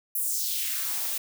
blue noise with high-pass filter sweep, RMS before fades -29 dBFS, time 0.15-1.18 s, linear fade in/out 5 ms, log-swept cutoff 12000 to 380 Hz, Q 2.1, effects none

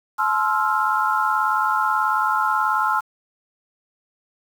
sine chord, F major seventh, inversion first, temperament equal with one note detuned, 857.9 / 1046.5 / 1318.5 / 1396.9 Hz, A5 / C6 / E6 / F6, -44 / 0 / 0 / 0 cents, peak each -23 dBFS, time 0.18-3.01 s, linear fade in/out 20 ms, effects 7-bit

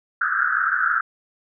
white band-pass noise, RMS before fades -21 dBFS, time 0.21-1.01 s, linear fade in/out 5 ms, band 1300 to 1600 Hz, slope 96 dB/octave, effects none

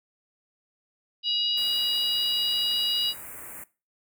harmonic tone, 964 Hz, B5, 42 cents flat, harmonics 3 / 4 / 5, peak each -26 / -28 / -30 dBFS, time 1.23-3.14 s, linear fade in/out 50 ms
white band-stop noise, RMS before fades -41 dBFS, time 1.57-3.64 s, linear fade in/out 5 ms, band 2400 to 7800 Hz, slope 48 dB/octave
effects noise-tail reverb RT60 0.3 s tail -19 dB re dry

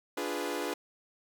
sawtooth chord, D diminished seventh, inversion none, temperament equal, 293.7 / 349.2 / 415.3 / 493.9 Hz, D4 / F4 / Ab4 / Cb5, 0 / 0 / 0 / 0 cents, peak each -34 dBFS, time 0.17-0.74 s, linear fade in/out 5 ms, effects none

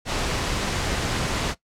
pink noise, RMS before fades -25 dBFS, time 0.05-1.55 s, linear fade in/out 50 ms, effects noise-tail reverb RT60 0.1 s tail -17 dB re dry + low-pass 7000 Hz 12 dB/octave

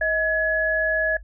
sine tone pair together, 634 / 1692.6 Hz, D#5 / G#6, +32 / +32 cents, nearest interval octave + perfect fourth, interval 1700 cents, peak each -24 / -20 dBFS, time 0.01-1.17 s, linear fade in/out 5 ms, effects noise-tail reverb RT60 0.1 s tail -20 dB re dry + added 50 Hz sine -39 dBFS peak until 1.23 s

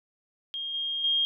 sine tone with level steps, 3230 Hz, G#7, 49 cents flat, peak -31 / -28 / -22 dBFS, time 0.54-1.25 s, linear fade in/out 0 ms, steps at 0.74 / 1.04 s, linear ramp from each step 2 ms, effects none

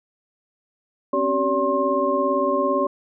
sine tone cluster, 260 / 277.7 / 384.4 / 572 / 1065 Hz, C4 / C#4 / G4 / D5 / C6, -11 / +3 / -34 / -46 / +30 cents, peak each -29 / -27 / -25 / -22 / -23 dBFS, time 1.13-2.87 s, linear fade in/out 5 ms, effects none

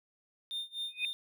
triangle tone with tremolo, 3628 Hz, A#7, 48 cents flat, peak -32 dBFS, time 0.51-1.13 s, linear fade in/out 0 ms, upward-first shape sine, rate 4 Hz, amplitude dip 95%
sine tone with exponential growth, 2489 Hz, D#7, in tune, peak -27 dBFS, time 0.88-1.05 s, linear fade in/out 1 ms, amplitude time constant 35 ms
effects none

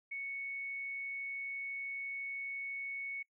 sine tone, 2217 Hz, C#7, in tune, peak -38 dBFS, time 0.11-3.23 s, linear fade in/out 10 ms, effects noise-tail reverb RT60 0.1 s tail -26 dB re dry

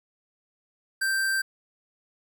square tone, 1568 Hz, G6, in tune, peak -24 dBFS, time 1.01-1.42 s, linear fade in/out 10 ms, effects 10-bit

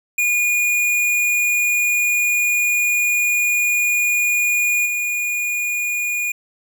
square tone with level steps, 2440 Hz, D#7, 34 cents flat, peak -16 / -20 dBFS, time 0.18-6.32 s, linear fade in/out 5 ms, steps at 4.85 s, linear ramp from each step 20 ms, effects none

